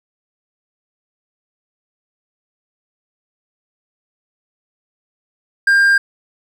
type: tone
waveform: triangle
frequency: 1600 Hz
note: G6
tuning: 35 cents sharp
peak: -7 dBFS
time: 5.67-5.98 s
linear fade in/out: 5 ms
effects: none